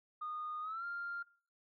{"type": "tone with pitch glide", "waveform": "sine", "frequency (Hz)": [1229, 1395.5], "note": ["D#6", "F6"], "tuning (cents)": [-22, -2], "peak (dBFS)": -38, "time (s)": [0.21, 1.23], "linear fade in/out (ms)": 10, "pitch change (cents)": 220, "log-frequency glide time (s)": [0.61, 0.85], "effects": ["noise-tail reverb RT60 0.5 s tail -21 dB re dry", "tanh soft clip ceiling -34 dBFS"]}